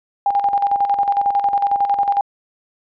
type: tone with tremolo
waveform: sine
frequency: 805 Hz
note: G5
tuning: 46 cents sharp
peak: -12 dBFS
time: 0.26-2.21 s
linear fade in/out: 2 ms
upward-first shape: square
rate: 11 Hz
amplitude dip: 60%
effects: resampled to 11025 Hz